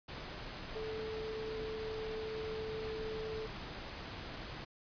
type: tone in noise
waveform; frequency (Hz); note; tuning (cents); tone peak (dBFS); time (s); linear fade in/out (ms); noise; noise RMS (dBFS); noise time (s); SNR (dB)
sine; 438.2; A4; -7; -39; 0.75-3.47; 10; pink; -45; 0.08-4.65; +3
effects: resampled to 11025 Hz